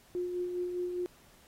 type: tone with tremolo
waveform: sine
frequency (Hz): 356.9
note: F4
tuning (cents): +38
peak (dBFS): -30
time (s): 0.15-1.06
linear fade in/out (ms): 0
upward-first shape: sine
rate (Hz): 4.9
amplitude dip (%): 40
effects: pink hiss -61 dBFS RMS until 1.47 s + AAC 48 kbps